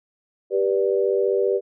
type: chord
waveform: sine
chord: G major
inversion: none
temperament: equal with one note detuned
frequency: 392 / 487.1 / 587.3 Hz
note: G4 / B4 / D5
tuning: 0 / -24 / 0 cents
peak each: -20 / -22 / -26 dBFS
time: 0.5-1.61 s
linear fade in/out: 50 ms
effects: none